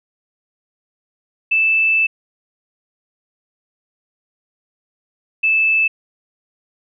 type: tone pair in turn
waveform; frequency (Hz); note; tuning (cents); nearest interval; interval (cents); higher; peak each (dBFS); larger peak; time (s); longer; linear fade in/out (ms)
sine; 2637 / 2627; E7 / E7; 0 / -7; unison; 7; first; -12; neither; 1.51-2.07 / 5.43-5.88; first; 10
effects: none